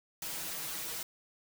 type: noise with comb filter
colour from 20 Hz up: white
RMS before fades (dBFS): -39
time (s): 0.22-1.03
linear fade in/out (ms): 2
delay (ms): 6.2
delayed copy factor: +0.85
effects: none